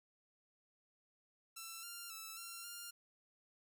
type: tone with pitch steps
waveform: 5% pulse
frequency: 1338 / 1391 / 1316 / 1369 / 1401 Hz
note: E6 / F6 / E6 / F6 / F6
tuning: +25 / -7 / -3 / -35 / +5 cents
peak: -36 dBFS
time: 1.56-2.91 s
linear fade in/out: 10 ms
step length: 270 ms
effects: none